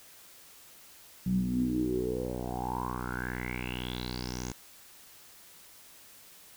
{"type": "tone with low-pass filter sweep", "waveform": "10% pulse", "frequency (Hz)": 61.74, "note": "B1", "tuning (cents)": 0, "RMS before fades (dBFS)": -33, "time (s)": [1.26, 4.52], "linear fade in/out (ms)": 5, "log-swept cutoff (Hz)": [170, 6900], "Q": 8.6, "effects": ["white hiss -54 dBFS RMS until 6.56 s"]}